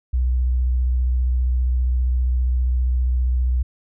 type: tone with vibrato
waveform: sine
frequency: 62.4 Hz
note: B1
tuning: 19 cents sharp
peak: -16 dBFS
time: 0.13-3.63 s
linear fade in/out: 10 ms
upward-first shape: square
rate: 15 Hz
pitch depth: 24 cents each way
effects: none